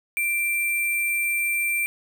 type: tone with sample-and-hold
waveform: sine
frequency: 2356 Hz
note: D7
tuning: 5 cents sharp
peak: -21 dBFS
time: 0.17-1.86 s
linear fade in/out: 0 ms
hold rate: 11025 Hz
effects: none